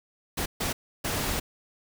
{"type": "noise bursts at uneven times", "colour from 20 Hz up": "pink", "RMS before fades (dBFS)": -29, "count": 3, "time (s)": [[0.37, 0.46], [0.6, 0.73], [1.04, 1.4]], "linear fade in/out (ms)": 10, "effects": []}